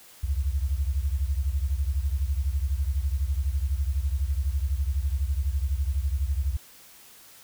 sine beating tone pair, 65.41 / 77.41 Hz, C2 / D#2, 0 / -8 cents, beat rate 12 Hz, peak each -25 / -28 dBFS, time 0.23-6.57 s, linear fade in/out 10 ms, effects white hiss -51 dBFS RMS until 7.43 s

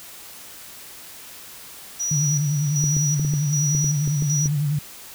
sine tone with tremolo, 5830 Hz, F#8, 26 cents flat, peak -22 dBFS, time 1.99-4.48 s, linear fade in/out 20 ms, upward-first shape square, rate 1.3 Hz, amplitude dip 65%
sine tone with vibrato, 146.83 Hz, D3, in tune, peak -19 dBFS, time 2.11-4.79 s, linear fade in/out 5 ms, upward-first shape sine, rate 10 Hz, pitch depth 77 cents each way
clicks, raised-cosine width 3 ms, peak -18 dBFS, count 10, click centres 2.84 / 2.967 / 3.196 / 3.249 / 3.337 / 3.75 / 3.844 / 4.076 / 4.223 / 4.458 s
effects white hiss -41 dBFS RMS until 5.14 s

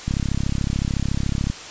click train, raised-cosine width 5 ms, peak -10 dBFS, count 49, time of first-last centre 0.08-1.5 s, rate 33.8 Hz, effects white hiss -36 dBFS RMS until 1.7 s + resampled to 16000 Hz

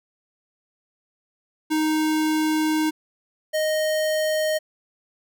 square tone pair in turn, 311.1 / 621.1 Hz, D#4 / D#5, 0 / -3 cents, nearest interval octave, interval 1197 cents, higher second, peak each -20 / -21 dBFS, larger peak first, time 1.7-2.91 / 3.53-4.59 s, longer first, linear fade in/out 20 ms, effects none

